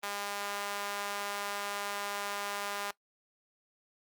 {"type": "tone with high-pass filter", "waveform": "sawtooth", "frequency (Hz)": 202.6, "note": "G#3", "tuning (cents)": -43, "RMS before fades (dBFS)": -37, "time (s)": [0.03, 2.91], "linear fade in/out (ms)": 5, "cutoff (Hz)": 890, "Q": 1, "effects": ["noise-tail reverb RT60 0.1 s tail -20 dB re dry", "Opus 24 kbps"]}